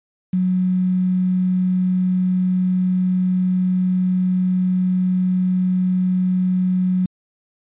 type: tone with quantisation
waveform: sine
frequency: 183.6 Hz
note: F#3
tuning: 13 cents flat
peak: -15 dBFS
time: 0.33-7.06 s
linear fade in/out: 5 ms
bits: 7
effects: resampled to 8000 Hz